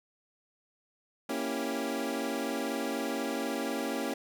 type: chord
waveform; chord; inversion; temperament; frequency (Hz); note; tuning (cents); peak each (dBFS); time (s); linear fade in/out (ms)
25% pulse; A# diminished seventh; none; equal; 233.1 / 277.2 / 329.6 / 392; A#3 / C#4 / E4 / G4; 0 / 0 / 0 / 0; -33 / -31 / -35 / -35; 1.29-4.14; 5
effects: none